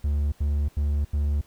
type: tone bursts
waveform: triangle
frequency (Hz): 72.8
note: D2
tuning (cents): -15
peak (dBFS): -19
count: 4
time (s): 0.04-1.412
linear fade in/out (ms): 5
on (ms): 280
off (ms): 84
effects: pink hiss -58 dBFS RMS until 1.46 s